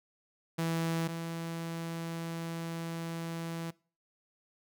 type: tone pair in turn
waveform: sawtooth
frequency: 164.81 / 166.05 Hz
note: E3 / E3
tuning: 0 / +13 cents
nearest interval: unison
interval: 13 cents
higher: second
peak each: -26 / -32 dBFS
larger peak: first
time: 0.58-1.08 / 1.08-3.71 s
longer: second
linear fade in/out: 10 ms
effects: noise-tail reverb RT60 0.4 s tail -23 dB re dry